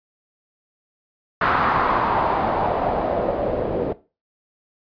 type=noise with low-pass filter sweep; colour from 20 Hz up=white; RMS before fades=-21 dBFS; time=1.41-3.93 s; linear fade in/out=5 ms; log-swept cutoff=1300 to 460 Hz; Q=2.8; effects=noise-tail reverb RT60 0.3 s tail -17 dB re dry + resampled to 11025 Hz